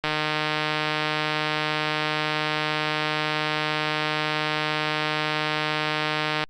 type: click train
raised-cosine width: 0.3 ms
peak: -8 dBFS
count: 980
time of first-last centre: 0.04-6.439 s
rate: 153 Hz
effects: Opus 48 kbps